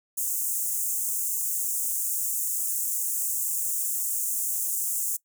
pink high-pass noise, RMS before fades -28 dBFS, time 0.17-5.17 s, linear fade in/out 10 ms, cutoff 6900 Hz, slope 48 dB/octave, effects noise-tail reverb RT60 0.1 s tail -21 dB re dry

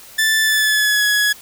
sawtooth tone with pitch glide, 1760 to 1681.5 Hz, A6 to G#6, 0 to +21 cents, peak -10 dBFS, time 0.18-1.33 s, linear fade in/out 10 ms, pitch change -79 cents, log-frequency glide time 0.42-1.04 s, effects white hiss -41 dBFS RMS until 1.41 s

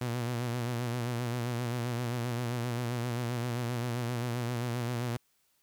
sawtooth tone with vibrato, 120.6 Hz, B2, 41 cents flat, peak -27 dBFS, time 0.01-5.17 s, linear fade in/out 5 ms, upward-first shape sine, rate 7.6 Hz, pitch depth 60 cents each way, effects white hiss -72 dBFS RMS until 5.62 s

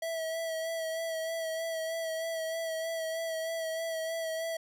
square tone with vibrato, 651 Hz, E5, 22 cents flat, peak -33 dBFS, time 0.02-4.57 s, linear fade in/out 5 ms, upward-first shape sine, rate 3.2 Hz, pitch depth 25 cents each way, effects none

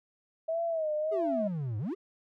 sine tone with vibrato, 639 Hz, D#5, 46 cents sharp, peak -28 dBFS, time 0.48-1.48 s, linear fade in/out 10 ms, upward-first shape sine, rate 1.6 Hz, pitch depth 96 cents each way
triangle exponential two-way sweep, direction down then up, 430 to 100.4 to 430 Hz, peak -29 dBFS, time 1.11-1.95 s, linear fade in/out 20 ms, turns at 1.78 s
effects none

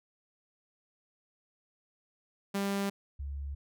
sawtooth / sine tone pair in turn, 198.5 / 70.18 Hz, G3 / C#2, +22 / +22 cents, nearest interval octave + tritone, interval 1800 cents, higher first, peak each -26 / -35 dBFS, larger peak first, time 2.54-2.9 / 3.19-3.55 s, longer neither, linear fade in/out 10 ms, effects none

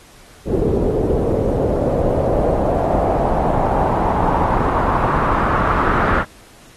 pink noise with low-pass filter sweep, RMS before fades -17 dBFS, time 0.45-6.25 s, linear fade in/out 50 ms, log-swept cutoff 400 to 1400 Hz, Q 3.1, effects pink hiss -46 dBFS RMS until 6.76 s + AAC 32 kbps

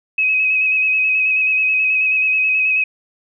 sine tone with vibrato, 2546 Hz, D#7, 39 cents sharp, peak -13 dBFS, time 0.18-2.84 s, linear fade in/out 5 ms, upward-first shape square, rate 9.3 Hz, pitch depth 20 cents each way, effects none

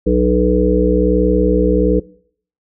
harmonic tone, 61.3 Hz, B1, 12 cents flat, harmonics 1 / 3 / 5 / 7 / 8, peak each -17 / -17 / -17 / -17 / -17 dBFS, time 0.06-2 s, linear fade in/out 10 ms, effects noise-tail reverb RT60 0.6 s tail -22 dB re dry

